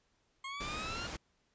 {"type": "exponential sweep", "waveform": "20% pulse", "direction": "up", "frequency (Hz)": [1072, 1428], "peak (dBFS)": -35, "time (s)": [0.44, 1.07], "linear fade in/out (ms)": 5}
{"type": "noise", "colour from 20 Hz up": "pink", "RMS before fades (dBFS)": -42, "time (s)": [0.6, 1.17], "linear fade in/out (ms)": 10}
{"effects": ["pink hiss -75 dBFS RMS until 1.54 s", "resampled to 16000 Hz"]}